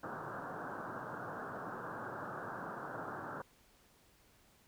white band-pass noise, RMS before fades -44 dBFS, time 0.03-3.42 s, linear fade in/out 5 ms, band 100 to 1600 Hz, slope 96 dB/octave, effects pink hiss -67 dBFS RMS until 4.67 s

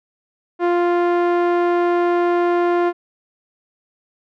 sawtooth tone with low-pass filter, 349.2 Hz, F4, in tune, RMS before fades -17 dBFS, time 0.59-2.93 s, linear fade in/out 50 ms, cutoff 1400 Hz, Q 0.77, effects none

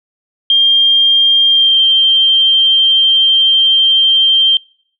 sine tone with pitch glide, 3200 to 3154 Hz, G7 to G7, +35 to +10 cents, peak -6 dBFS, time 0.5-4.57 s, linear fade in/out 2 ms, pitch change -25 cents, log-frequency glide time 1.48-1.82 s, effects noise-tail reverb RT60 0.6 s tail -26 dB re dry

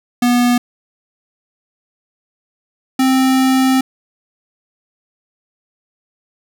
square tone pair in turn, 243.6 / 262.1 Hz, B3 / C4, -24 / +3 cents, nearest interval minor second, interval 127 cents, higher second, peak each -11 dBFS, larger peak neither, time 0.22-0.58 / 2.99-3.81 s, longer second, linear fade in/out 5 ms, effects none

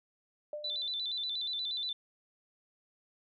sine tone with exponential decay, 597 Hz, D5, 28 cents sharp, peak -34 dBFS, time 0.53-0.95 s, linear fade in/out 2 ms, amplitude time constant 90 ms
sine tone with vibrato, 3754 Hz, A#7, 11 cents sharp, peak -33 dBFS, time 0.64-1.93 s, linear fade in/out 5 ms, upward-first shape square, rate 8.4 Hz, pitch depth 100 cents each way
effects none

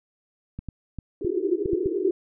clicks, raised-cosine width 5 ms, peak -21 dBFS, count 7, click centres 0.59 / 0.687 / 0.987 / 1.247 / 1.658 / 1.733 / 1.859 s
white band-pass noise, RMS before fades -25 dBFS, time 1.21-2.11 s, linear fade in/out 2 ms, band 330 to 410 Hz, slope 96 dB/octave
effects none

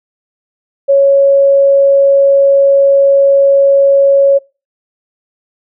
sine tone, 554 Hz, C#5, 1 cent flat, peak -4 dBFS, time 0.88-4.39 s, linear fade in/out 20 ms, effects noise-tail reverb RT60 0.3 s tail -24 dB re dry

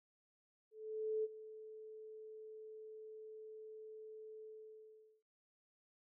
sine tone with ADSR envelope, 435.1 Hz, A4, 19 cents flat, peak -34 dBFS, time 0.71-5.23 s, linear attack 530 ms, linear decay 32 ms, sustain -16 dB, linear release 790 ms, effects none

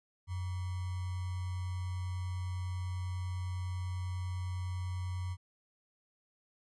sine tone with sample-and-hold, 91 Hz, F#2, 28 cents flat, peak -34 dBFS, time 0.27-5.37 s, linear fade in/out 50 ms, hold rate 1050 Hz, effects resampled to 24000 Hz

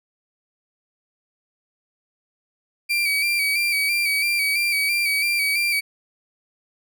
35% pulse tone with vibrato, 2322 Hz, D7, 20 cents flat, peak -17 dBFS, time 2.89-5.81 s, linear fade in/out 20 ms, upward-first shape square, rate 3 Hz, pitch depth 37 cents each way, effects none

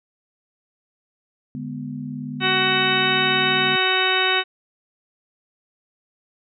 sine chord, G# diminished, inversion second, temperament equal, 146.83 / 207.7 / 246.9 Hz, D3 / G#3 / B3, 0 / 0 / 0 cents, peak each -32 / -34 / -30 dBFS, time 1.55-3.76 s, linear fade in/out 0 ms
harmonic tone, 374.4 Hz, F#4, 20 cents sharp, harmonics 1 / 2 / 3 / 4 / 5 / 6 / 7 / 8 / 10, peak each -26 / -27 / -27 / -24 / -27 / -27 / -26 / -25 / -24 dBFS, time 2.4-4.44 s, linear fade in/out 50 ms
effects none

